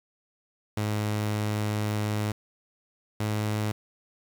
sawtooth tone pair in turn, 105.7 / 106.5 Hz, G#2 / G#2, +31 / +44 cents, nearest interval unison, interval 13 cents, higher second, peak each -22 dBFS, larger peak neither, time 0.77-2.32 / 3.2-3.72 s, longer first, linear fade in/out 5 ms, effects 8-bit

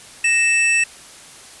square tone pair together, 1864.7 / 2637 Hz, A#6 / E7, 0 / 0 cents, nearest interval tritone, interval 600 cents, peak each -22 / -15 dBFS, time 0.24-0.84 s, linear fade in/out 5 ms, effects white hiss -41 dBFS RMS until 1.6 s + resampled to 24000 Hz

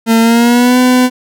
40% pulse tone with pitch glide, 226.8 to 251.7 Hz, A#3 to B3, -47 to +33 cents, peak -5 dBFS, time 0.06-1.1 s, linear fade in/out 50 ms, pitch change +180 cents, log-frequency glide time 0.2-0.78 s, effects none

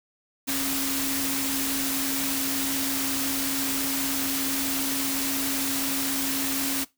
sine tone in noise, 272.2 Hz, C#4, 31 cents flat, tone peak -30 dBFS, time 0.47-6.85 s, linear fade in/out 20 ms, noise white, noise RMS -28 dBFS, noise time 0.47-6.85 s, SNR -5 dB, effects noise-tail reverb RT60 0.2 s tail -20 dB re dry

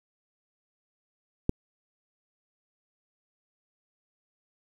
click, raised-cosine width 3 ms, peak -10 dBFS, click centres 1.494 s, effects 8-bit

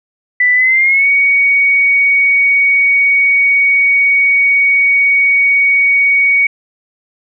sine tone with pitch glide, 1985 to 2241 Hz, B6 to C#7, +8 to +18 cents, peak -7 dBFS, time 0.4-6.47 s, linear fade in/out 5 ms, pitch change +210 cents, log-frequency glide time 0.54-1.08 s, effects none

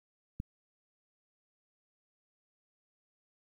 click, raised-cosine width 5 ms, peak -24 dBFS, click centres 0.401 s, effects 10-bit

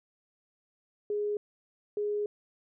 sine tone bursts at uneven times, 415.3 Hz, G#4, in tune, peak -28 dBFS, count 2, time 1.1-1.37 / 1.97-2.26 s, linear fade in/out 2 ms, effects none

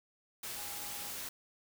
sine tone in noise, 820 Hz, G#5, 22 cents flat, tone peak -52 dBFS, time 0.56-1.09 s, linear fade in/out 5 ms, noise white, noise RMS -42 dBFS, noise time 0.43-1.29 s, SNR -13 dB, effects none

